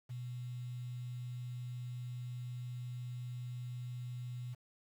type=tone with quantisation; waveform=sine; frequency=123.2 Hz; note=B2; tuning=4 cents flat; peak=-40 dBFS; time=0.09-4.55 s; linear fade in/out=20 ms; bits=10; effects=none